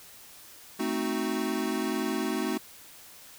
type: chord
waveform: square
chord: A diminished seventh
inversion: none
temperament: equal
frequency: 220 / 261.6 / 311.1 / 370 Hz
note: A3 / C4 / Eb4 / Gb4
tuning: 0 / 0 / 0 / 0 cents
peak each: -34 dBFS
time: 0.79-2.58 s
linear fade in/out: 10 ms
effects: white hiss -50 dBFS RMS until 3.38 s